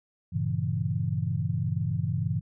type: chord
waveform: sine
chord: G diminished seventh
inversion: none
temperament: equal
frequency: 98 / 116.54 / 138.59 / 164.81 Hz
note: G2 / Bb2 / Db3 / Fb3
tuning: 0 / 0 / 0 / 0 cents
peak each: -31 dBFS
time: 0.32-2.41 s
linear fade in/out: 20 ms
effects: none

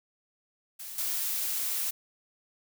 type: noise with level steps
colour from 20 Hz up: blue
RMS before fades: -41 / -31 dBFS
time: 0.79-1.91 s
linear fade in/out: 10 ms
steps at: 0.98 s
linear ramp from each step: 2 ms
effects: none

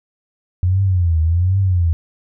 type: tone with vibrato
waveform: sine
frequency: 88 Hz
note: F2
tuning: 14 cents sharp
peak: -12 dBFS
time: 0.63-1.93 s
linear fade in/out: 0 ms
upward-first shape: triangle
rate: 1.3 Hz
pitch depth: 200 cents each way
effects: none

